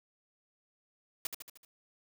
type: noise with echo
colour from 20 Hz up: white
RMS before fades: -35 dBFS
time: 1.25-1.27 s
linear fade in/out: 2 ms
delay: 76 ms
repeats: 5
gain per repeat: -5 dB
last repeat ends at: 1.65 s
effects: none